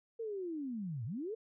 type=linear two-way sweep; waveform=sine; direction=down then up; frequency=466.2 to 103.2 to 466.2 Hz; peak=-37 dBFS; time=0.19-1.35 s; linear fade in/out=10 ms; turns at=1.05 s; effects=none

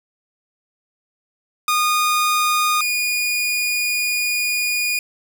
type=tone pair in turn; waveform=sawtooth; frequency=1227 / 2446 Hz; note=D#6 / D#7; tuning=-25 / -30 cents; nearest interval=octave; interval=1195 cents; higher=second; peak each=-12 / -15 dBFS; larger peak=first; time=1.68-2.81 / 2.81-4.99 s; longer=second; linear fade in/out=2 ms; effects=none

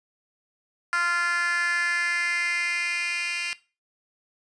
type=tone with high-pass filter sweep; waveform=10% pulse; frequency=347 Hz; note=F4; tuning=11 cents flat; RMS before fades=-26 dBFS; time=0.93-3.53 s; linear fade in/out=0 ms; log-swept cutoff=1400 to 2700 Hz; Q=4.1; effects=noise-tail reverb RT60 0.3 s tail -18 dB re dry + resampled to 22050 Hz

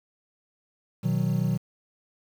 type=chord; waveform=triangle; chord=B major; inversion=none; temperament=equal with one note detuned; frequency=123.47 / 156.92 / 185 Hz; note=B2 / D#3 / F#3; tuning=0 / +15 / 0 cents; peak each=-25 dBFS; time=1.03-1.58 s; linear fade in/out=20 ms; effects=8-bit

